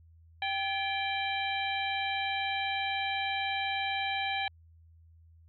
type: harmonic tone with a mistuned harmonic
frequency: 784 Hz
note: G5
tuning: in tune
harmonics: 1 / 2 / 3 / 4 / 5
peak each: -33 / -38 / -35 / -38 / -40 dBFS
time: 0.42-4.48 s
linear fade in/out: 2 ms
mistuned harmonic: 2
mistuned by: +150 cents
effects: added 82 Hz sine -55 dBFS peak until 5.48 s